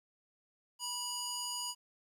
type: tone with band-pass filter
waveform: square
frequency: 974 Hz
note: B5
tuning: 24 cents flat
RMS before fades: -39 dBFS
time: 0.79-1.75 s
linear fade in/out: 50 ms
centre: 6700 Hz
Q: 1.2
effects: 11-bit